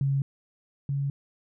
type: tone pair in turn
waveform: sine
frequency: 137.8 / 139.72 Hz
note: C#3 / C#3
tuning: -10 / +14 cents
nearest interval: unison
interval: 24 cents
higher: second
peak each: -22 / -25 dBFS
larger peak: first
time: 0.01-0.22 / 0.89-1.1 s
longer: neither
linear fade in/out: 2 ms
effects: none